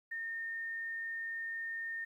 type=tone; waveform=sine; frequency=1826 Hz; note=A#6; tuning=36 cents flat; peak=-37 dBFS; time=0.11-2.05 s; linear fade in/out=10 ms; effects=12-bit